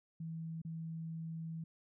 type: tone with dropouts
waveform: sine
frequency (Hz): 162.8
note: E3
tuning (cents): -21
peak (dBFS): -40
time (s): 0.2-1.64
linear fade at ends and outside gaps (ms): 5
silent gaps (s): 0.618-0.649
effects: none